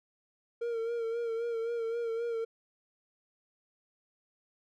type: tone with vibrato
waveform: triangle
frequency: 462.2 Hz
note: A#4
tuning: 15 cents flat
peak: -29 dBFS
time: 0.61-2.45 s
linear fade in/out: 10 ms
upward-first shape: sine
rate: 3.8 Hz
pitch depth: 42 cents each way
effects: none